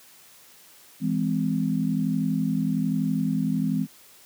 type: chord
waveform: sine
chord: E augmented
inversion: none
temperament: just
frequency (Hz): 164.81 / 206 / 257.5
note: E3 / G#3 / B#3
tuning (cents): 0 / -14 / -28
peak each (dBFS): -26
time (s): 1-3.87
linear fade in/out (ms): 50
effects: white hiss -52 dBFS RMS until 4.25 s + high-pass 100 Hz 12 dB/octave